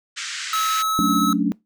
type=band-pass noise; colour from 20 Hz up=pink; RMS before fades=-30 dBFS; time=0.16-0.83 s; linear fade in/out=20 ms; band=1400 to 7900 Hz; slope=48 dB/octave
type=tone; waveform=square; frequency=1294 Hz; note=E6; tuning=32 cents flat; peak=-20 dBFS; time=0.53-1.33 s; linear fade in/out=2 ms
type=chord; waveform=sine; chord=D major seventh; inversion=first; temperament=equal; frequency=185 / 220 / 277.2 / 293.7 Hz; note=F#3 / A3 / C#4 / D4; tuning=0 / 0 / 0 / 0 cents; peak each=-23 dBFS; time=0.99-1.52 s; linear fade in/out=0 ms
effects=noise-tail reverb RT60 0.2 s tail -23 dB re dry